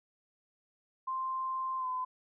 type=tone with pitch glide; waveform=sine; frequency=1046.5 to 1017.9 Hz; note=C6 to C6; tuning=0 to -48 cents; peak=-32 dBFS; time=1.07-2.05 s; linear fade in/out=10 ms; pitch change=-48 cents; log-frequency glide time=1.78-1.87 s; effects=none